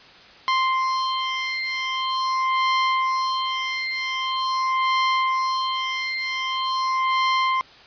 sawtooth beating tone pair, 1046.5 / 1046.94 Hz, C6 / C6, 0 / +1 cents, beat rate 0.44 Hz, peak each -20 dBFS, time 0.48-7.61 s, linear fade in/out 0 ms, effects white hiss -47 dBFS RMS until 7.86 s + resampled to 11025 Hz

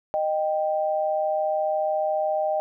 sine tone pair together, 618.2 / 784 Hz, D#5 / G5, -11 / 0 cents, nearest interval major third, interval 411 cents, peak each -23 / -26 dBFS, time 0.14-2.6 s, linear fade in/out 0 ms, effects none

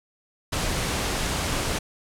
pink noise, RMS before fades -26 dBFS, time 0.52-1.79 s, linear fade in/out 10 ms, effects low-pass 10000 Hz 12 dB/octave

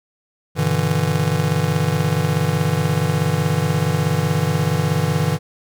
square chord, E minor seventh, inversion first, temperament just, 98.89 / 123.61 / 148.33 / 164.81 Hz, G2 / B2 / D3 / E3, +16 / +2 / +18 / 0 cents, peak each -25 / -26 / -21 / -22 dBFS, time 0.55-5.39 s, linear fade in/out 50 ms, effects none

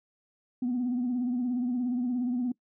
sine tone with vibrato, 246.9 Hz, B3, in tune, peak -25 dBFS, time 0.62-2.52 s, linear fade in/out 5 ms, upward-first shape triangle, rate 17 Hz, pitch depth 78 cents each way, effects noise-tail reverb RT60 0.1 s tail -22 dB re dry + tanh soft clip ceiling -23 dBFS

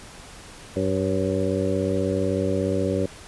harmonic tone with a mistuned harmonic, 96.3 Hz, G2, 30 cents flat, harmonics 1 / 2 / 3 / 4 / 5 / 6, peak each -28 / -28 / -28 / -28 / -28 / -28 dBFS, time 0.76-3.06 s, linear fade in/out 5 ms, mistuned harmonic 6, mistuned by -57 cents, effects pink hiss -43 dBFS RMS until 3.27 s + resampled to 24000 Hz

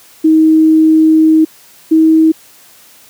sine tone pair in turn, 316.2 / 319 Hz, D#4 / D#4, +28 / +43 cents, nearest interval unison, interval 15 cents, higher second, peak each -4 dBFS, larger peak neither, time 0.24-1.45 / 1.91-2.32 s, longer first, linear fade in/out 10 ms, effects white hiss -42 dBFS RMS until 3.09 s + high-pass 100 Hz 12 dB/octave

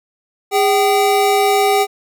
square tone pair together, 408.4 / 771 Hz, G#4 / G5, -29 / -29 cents, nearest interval major seventh, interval 1100 cents, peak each -15 dBFS, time 0.51-1.87 s, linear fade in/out 50 ms, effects none

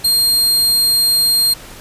sawtooth tone, 4200 Hz, C8, 6 cents sharp, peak -8 dBFS, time 0.04-1.54 s, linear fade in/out 10 ms, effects pink hiss -36 dBFS RMS until 1.8 s + resampled to 32000 Hz

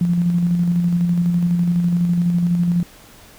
sine tone with tremolo, 173.8 Hz, F3, 8 cents flat, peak -13 dBFS, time 0.01-2.83 s, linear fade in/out 2 ms, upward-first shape square, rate 12 Hz, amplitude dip 30%, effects pink hiss -45 dBFS RMS until 3.38 s

